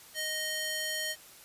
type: tone with high-pass filter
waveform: square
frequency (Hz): 622.3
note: D#5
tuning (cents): 0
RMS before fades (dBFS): -34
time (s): 0.14-1.16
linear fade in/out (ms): 50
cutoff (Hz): 1800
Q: 0.7
effects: white hiss -53 dBFS RMS until 1.44 s + resampled to 32000 Hz